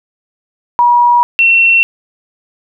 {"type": "tone pair in turn", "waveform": "sine", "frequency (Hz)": [962, 2713], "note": ["B5", "E7"], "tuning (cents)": [-46, 49], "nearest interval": "octave + tritone", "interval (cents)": 1795, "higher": "second", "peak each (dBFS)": -5, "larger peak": "neither", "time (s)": [[0.79, 1.23], [1.39, 1.83]], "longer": "neither", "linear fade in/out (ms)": 0, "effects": []}